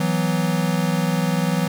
square chord, E suspended second, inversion none, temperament equal, 164.81 / 185 / 246.9 Hz, E3 / F#3 / B3, 0 / 0 / 0 cents, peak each -22 / -23 / -28 dBFS, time 0-1.68 s, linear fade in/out 5 ms, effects none

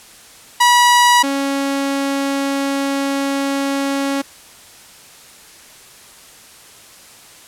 sawtooth tone pair in turn, 970 / 276.5 Hz, B5 / C#4, -31 / -4 cents, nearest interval octave + minor seventh, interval 2173 cents, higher first, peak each -5 / -13 dBFS, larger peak first, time 0.6-1.23 / 1.23-4.22 s, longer second, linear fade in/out 10 ms, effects white hiss -42 dBFS RMS until 7.47 s + low-pass 11000 Hz 12 dB/octave

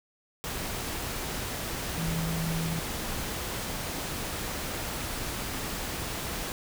sine tone in noise, 164 Hz, E3, 9 cents flat, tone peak -29 dBFS, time 1.98-2.79 s, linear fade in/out 0 ms, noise pink, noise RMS -34 dBFS, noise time 0.44-6.52 s, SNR +2 dB, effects none

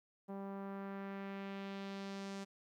sawtooth tone with low-pass filter sweep, 196.5 Hz, G3, 4 cents sharp, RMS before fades -45 dBFS, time 0.28-2.45 s, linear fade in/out 20 ms, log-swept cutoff 850 to 7000 Hz, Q 1.3, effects 13-bit

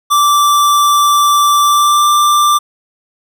square tone with pitch glide, 1169 to 1181.9 Hz, D6 to D6, -8 to +11 cents, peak -8 dBFS, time 0.1-2.59 s, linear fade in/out 20 ms, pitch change +19 cents, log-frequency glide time 1.63-2.07 s, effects none

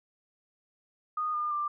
sine tone with pitch steps, 1233 / 1209 / 1185.5 Hz, D#6 / D6 / D6, -16 / +50 / +16 cents, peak -28 dBFS, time 1.17-1.68 s, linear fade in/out 5 ms, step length 170 ms, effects none

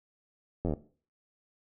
slowing click train, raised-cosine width 2 ms, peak -18 dBFS, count 8, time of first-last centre 0.65-0.737 s, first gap 11 ms, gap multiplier 1.04, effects noise-tail reverb RT60 0.4 s tail -17 dB re dry

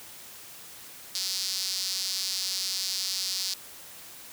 sawtooth tone with high-pass filter, 189.3 Hz, F#3, 40 cents sharp, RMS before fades -31 dBFS, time 1.15-3.54 s, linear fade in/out 0 ms, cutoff 4700 Hz, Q 3.7, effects white hiss -46 dBFS RMS until 4.32 s + high-pass 60 Hz 12 dB/octave

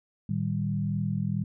sine tone cluster, 111.4 / 154 / 195.6 Hz, A2 / D#3 / G3, +22 / -17 / -4 cents, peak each -31 / -30 / -30 dBFS, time 0.29-1.44 s, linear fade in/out 5 ms, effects none

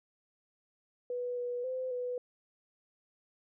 sine tone with pitch steps, 491.5 / 488.1 / 514 / 494.7 Hz, B4 / B4 / C5 / B4, -8 / -20 / -31 / +3 cents, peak -33 dBFS, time 1.1-2.18 s, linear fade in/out 2 ms, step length 270 ms, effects none

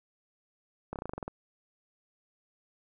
slowing click train, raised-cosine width 1 ms, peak -22 dBFS, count 10, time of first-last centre 0.93-1.28 s, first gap 28 ms, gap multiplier 1.08, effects none

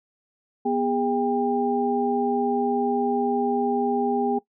sine tone cluster, 244.7 / 408.1 / 798 Hz, B3 / G#4 / G5, -16 / -30 / +31 cents, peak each -25 dBFS, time 0.65-4.39 s, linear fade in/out 10 ms, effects noise-tail reverb RT60 0.1 s tail -19 dB re dry

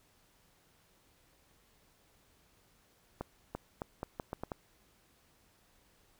accelerating click train, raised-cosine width 1 ms, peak -23 dBFS, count 8, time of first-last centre 3.21-4.518 s, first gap 340 ms, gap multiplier 0.79, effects pink hiss -68 dBFS RMS until 6.19 s

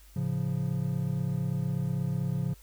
triangle chord, A augmented, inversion none, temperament equal, 110 / 138.59 / 174.61 Hz, A2 / C#3 / E#3, 0 / 0 / 0 cents, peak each -33 / -28 / -30 dBFS, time 0.16-2.54 s, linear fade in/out 5 ms, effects added 50 Hz sine -52 dBFS peak until 2.62 s + white hiss -59 dBFS RMS until 2.62 s

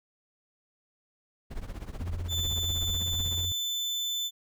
brown noise with tremolo, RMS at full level -34 dBFS, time 1.5-3.46 s, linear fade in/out 20 ms, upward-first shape triangle, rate 16 Hz, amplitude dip 90%
sine tone with pitch glide, 86.4 to 89.09 Hz, F2 to F2, -18 to +35 cents, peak -32 dBFS, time 2-3.52 s, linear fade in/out 0 ms, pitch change +53 cents, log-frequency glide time 2.47-3.24 s
35% pulse tone, 3520 Hz, A7, in tune, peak -27 dBFS, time 2.28-4.31 s, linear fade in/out 50 ms
effects none

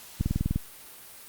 click train, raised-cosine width 5 ms, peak -13 dBFS, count 8, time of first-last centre 0.21-0.56 s, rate 20 Hz, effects white hiss -47 dBFS RMS until 1.28 s + Opus 48 kbps

